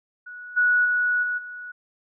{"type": "tone with level steps", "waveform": "sine", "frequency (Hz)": 1467, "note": "F#6", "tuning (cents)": -15, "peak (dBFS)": [-36, -16, -19, -23, -34], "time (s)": [0.26, 1.72], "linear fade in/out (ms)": 10, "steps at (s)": [0.56, 0.84, 1.22, 1.37], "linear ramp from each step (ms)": 20, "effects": []}